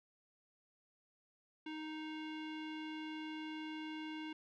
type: tone with low-pass filter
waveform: square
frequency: 311.1 Hz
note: D#4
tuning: in tune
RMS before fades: -45 dBFS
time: 1.66-4.33 s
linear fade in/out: 5 ms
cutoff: 2900 Hz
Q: 2.6
effects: none